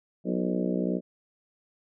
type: harmonic tone with a mistuned harmonic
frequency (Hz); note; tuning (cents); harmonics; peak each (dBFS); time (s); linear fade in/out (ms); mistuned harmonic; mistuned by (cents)
61.74; B1; 0; 3 / 4 / 5 / 6 / 7 / 8 / 9 / 10; -29 / -31 / -33 / -35 / -36 / -37 / -38 / -39; 0.24-1.01; 50; 6; -46
effects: none